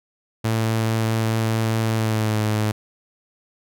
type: tone with pitch glide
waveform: sawtooth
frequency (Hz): 111.9 to 107.53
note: A2 to A2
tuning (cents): +30 to -39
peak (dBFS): -15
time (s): 0.44-2.72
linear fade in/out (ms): 10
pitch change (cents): -69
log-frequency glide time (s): 1.89-2.4
effects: none